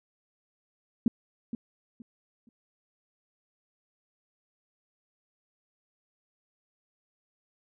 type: tone with echo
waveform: sine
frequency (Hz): 233.1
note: A#3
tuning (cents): 0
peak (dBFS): -18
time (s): 1.06-1.08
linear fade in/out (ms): 2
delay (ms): 470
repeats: 3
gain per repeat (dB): -12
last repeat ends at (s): 2.49
effects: none